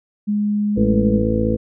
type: tone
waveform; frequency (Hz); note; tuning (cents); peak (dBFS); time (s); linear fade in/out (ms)
sine; 207.7; G#3; 0; -16; 0.27-1.22; 20
type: harmonic tone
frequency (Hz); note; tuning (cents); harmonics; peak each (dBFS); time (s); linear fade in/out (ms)
55; A1; 0; 1 / 2 / 3 / 4 / 5 / 6 / 8 / 9; -24 / -23 / -31 / -20 / -28 / -25 / -27 / -22; 0.76-1.57; 20
effects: none